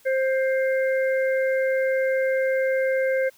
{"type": "harmonic tone", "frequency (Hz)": 527, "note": "C5", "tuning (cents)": 12, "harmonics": [1, 3, 4], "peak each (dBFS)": [-20, -30, -32], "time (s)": [0.05, 3.3], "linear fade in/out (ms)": 20, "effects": ["white hiss -56 dBFS RMS until 3.37 s"]}